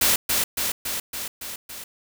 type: noise with echo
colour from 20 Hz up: white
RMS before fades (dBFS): -19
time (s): 0.01-0.16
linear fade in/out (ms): 5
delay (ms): 280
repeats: 6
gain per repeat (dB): -3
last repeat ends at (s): 1.84
effects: none